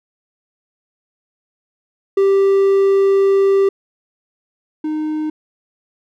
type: tone pair in turn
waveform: triangle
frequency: 392 / 308.2 Hz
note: G4 / D#4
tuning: 0 / -16 cents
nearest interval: major third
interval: 416 cents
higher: first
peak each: -8 / -16 dBFS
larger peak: first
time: 2.17-3.69 / 4.84-5.3 s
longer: first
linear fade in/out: 5 ms
effects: none